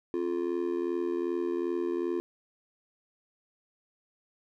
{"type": "tone with amplitude modulation", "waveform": "triangle", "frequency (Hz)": 349.2, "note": "F4", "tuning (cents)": 0, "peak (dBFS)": -22, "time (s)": [0.14, 2.2], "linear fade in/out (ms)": 0, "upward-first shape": "sine", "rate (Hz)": 82.6, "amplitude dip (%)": 90, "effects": []}